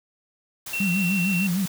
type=noise; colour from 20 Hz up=white; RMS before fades=-35 dBFS; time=0.66-1.68 s; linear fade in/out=5 ms
type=tone; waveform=sine; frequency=2717 Hz; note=F7; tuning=48 cents flat; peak=-25 dBFS; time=0.73-1.47 s; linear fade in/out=5 ms
type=tone with vibrato; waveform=sine; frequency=185 Hz; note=F#3; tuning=in tune; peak=-21 dBFS; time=0.8-1.66 s; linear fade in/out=5 ms; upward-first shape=sine; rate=6.6 Hz; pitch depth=140 cents each way
effects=none